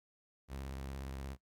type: tone with vibrato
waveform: sawtooth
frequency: 67.3 Hz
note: C2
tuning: 49 cents sharp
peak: -38 dBFS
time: 0.48-1.37 s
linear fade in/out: 50 ms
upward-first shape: square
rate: 17 Hz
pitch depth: 73 cents each way
effects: noise-tail reverb RT60 0.1 s tail -17 dB re dry + Opus 48 kbps

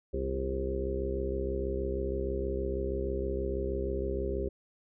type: harmonic tone with a mistuned harmonic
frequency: 66.3 Hz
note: C2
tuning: 23 cents sharp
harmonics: 1 / 2 / 3 / 4 / 5 / 6 / 7 / 8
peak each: -34 / -45 / -42 / -44 / -40 / -34 / -44 / -39 dBFS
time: 0.13-4.49 s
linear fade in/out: 10 ms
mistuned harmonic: 5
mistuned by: +57 cents
effects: none

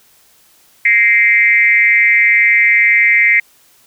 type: tone with frequency modulation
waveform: sine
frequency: 2090 Hz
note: C7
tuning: 2 cents flat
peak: -7 dBFS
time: 0.85-3.4 s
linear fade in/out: 5 ms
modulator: 218 Hz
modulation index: 0.91
effects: white hiss -50 dBFS RMS until 3.86 s

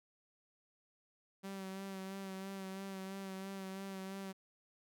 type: tone with vibrato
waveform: sawtooth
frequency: 192.7 Hz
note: G3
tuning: 29 cents flat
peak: -39 dBFS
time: 1.43-4.33 s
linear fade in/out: 20 ms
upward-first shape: sine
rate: 3 Hz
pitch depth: 27 cents each way
effects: none

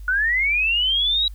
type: linear sweep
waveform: sine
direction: up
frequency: 1443 to 3900 Hz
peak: -17 dBFS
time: 0.08-1.28 s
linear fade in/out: 2 ms
effects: added 50 Hz sine -33 dBFS peak until 1.34 s + white hiss -58 dBFS RMS until 1.34 s

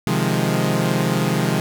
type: chord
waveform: sawtooth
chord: F minor seventh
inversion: second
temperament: equal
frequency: 130.81 / 155.56 / 174.61 / 207.7 Hz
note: C3 / Eb3 / F3 / Ab3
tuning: 0 / 0 / 0 / 0 cents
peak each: -19 dBFS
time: 0.07-1.6 s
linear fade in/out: 0 ms
effects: none

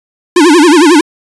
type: tone with vibrato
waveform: square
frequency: 322 Hz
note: E4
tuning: 41 cents flat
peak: -3 dBFS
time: 0.36-1.01 s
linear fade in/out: 5 ms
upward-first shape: sine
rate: 11 Hz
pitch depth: 210 cents each way
effects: resampled to 24000 Hz

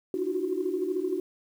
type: tone cluster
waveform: sine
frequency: 300 / 338.5 / 361.7 / 374.8 Hz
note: D4 / E4 / F#4 / F#4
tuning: +37 / +46 / -39 / +22 cents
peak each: -34 / -34 / -32 / -29 dBFS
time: 0.14-1.2 s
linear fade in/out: 2 ms
effects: tanh soft clip ceiling -16 dBFS + 9-bit

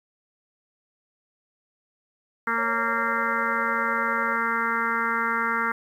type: harmonic tone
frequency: 230.2 Hz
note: A#3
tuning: 22 cents flat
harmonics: 1 / 2 / 4 / 5 / 6 / 7 / 8 / 9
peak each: -34 / -35 / -31 / -30 / -26 / -31 / -32 / -34 dBFS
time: 2.47-5.72 s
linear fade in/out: 5 ms
type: tone with tremolo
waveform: sine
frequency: 554.4 Hz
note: C#5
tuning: in tune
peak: -33 dBFS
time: 2.58-4.36 s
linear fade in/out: 2 ms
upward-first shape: square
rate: 10 Hz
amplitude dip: 45%
effects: 9-bit

